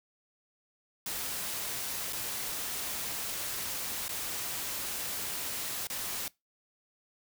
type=noise with dropouts; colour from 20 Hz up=white; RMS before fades=-36 dBFS; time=1.06-6.28 s; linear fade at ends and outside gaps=2 ms; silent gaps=2.126-2.13 / 4.082-4.091 / 5.871-5.9 s; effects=noise-tail reverb RT60 0.2 s tail -22 dB re dry